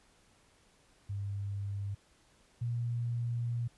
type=tone pair in turn; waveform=sine; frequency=100 / 118.7 Hz; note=G2 / A#2; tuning=+35 / +32 cents; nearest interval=minor third; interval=297 cents; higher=second; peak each=-34 / -31 dBFS; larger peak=second; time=1.09-1.95 / 2.61-3.68 s; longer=second; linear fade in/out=10 ms; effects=pink hiss -66 dBFS RMS until 3.77 s + resampled to 24000 Hz